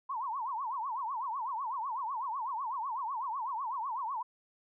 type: tone with vibrato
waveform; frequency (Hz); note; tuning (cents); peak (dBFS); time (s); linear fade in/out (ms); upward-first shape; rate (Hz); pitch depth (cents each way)
sine; 987.8; B5; 0; -33; 0.09-4.23; 10; triangle; 8; 270
effects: none